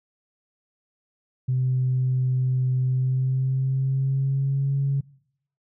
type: tone with pitch glide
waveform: sine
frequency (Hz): 128.4 to 138.41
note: C3 to C#3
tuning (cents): -32 to -2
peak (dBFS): -19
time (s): 1.48-5.01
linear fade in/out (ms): 10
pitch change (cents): +130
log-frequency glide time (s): 2.86-4.76
effects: noise-tail reverb RT60 0.7 s tail -23 dB re dry + tanh soft clip ceiling -15 dBFS